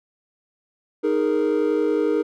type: chord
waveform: triangle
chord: D# suspended fourth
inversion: none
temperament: equal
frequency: 311.1 / 415.3 / 466.2 Hz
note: D#4 / G#4 / A#4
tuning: 0 / 0 / 0 cents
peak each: -20 dBFS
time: 1.03-2.23 s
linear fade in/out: 20 ms
effects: tanh soft clip ceiling -9 dBFS